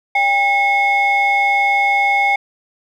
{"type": "ring-modulated tone", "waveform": "triangle", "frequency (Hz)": 689, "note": "F5", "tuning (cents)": -24, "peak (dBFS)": -7, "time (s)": [0.15, 2.36], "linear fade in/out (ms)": 5, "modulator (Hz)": 1490, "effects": []}